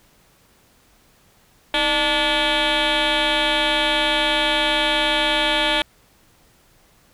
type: tone with frequency modulation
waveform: sine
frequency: 2015 Hz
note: B6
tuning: 34 cents sharp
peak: -14 dBFS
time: 1.74-5.82 s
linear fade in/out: 2 ms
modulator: 283 Hz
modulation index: 5.9
effects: tanh soft clip ceiling -15 dBFS + pink hiss -56 dBFS RMS until 7.13 s